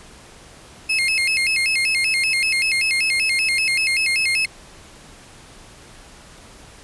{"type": "tone with vibrato", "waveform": "35% pulse", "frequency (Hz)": 2349, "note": "D7", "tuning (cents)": 0, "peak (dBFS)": -15, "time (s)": [0.89, 4.46], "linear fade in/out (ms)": 10, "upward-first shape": "square", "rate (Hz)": 5.2, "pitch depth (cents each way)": 170, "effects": ["pink hiss -44 dBFS RMS until 6.83 s", "resampled to 24000 Hz"]}